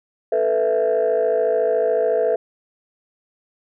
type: chord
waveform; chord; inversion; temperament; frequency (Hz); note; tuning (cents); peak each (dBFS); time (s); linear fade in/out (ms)
sine; A suspended second; none; equal; 440 / 493.9 / 659.3; A4 / B4 / E5; 0 / 0 / 0; -19; 0.32-2.36; 5
effects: tanh soft clip ceiling -11 dBFS